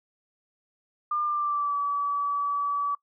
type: tone with pitch glide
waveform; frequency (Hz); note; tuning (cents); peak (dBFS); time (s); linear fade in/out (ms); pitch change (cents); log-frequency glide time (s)
sine; 1200 to 1146.5; D6 to D6; +37 to -42; -24; 1.11-2.95; 5; -79; 1.24-1.77
effects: noise-tail reverb RT60 0.1 s tail -24 dB re dry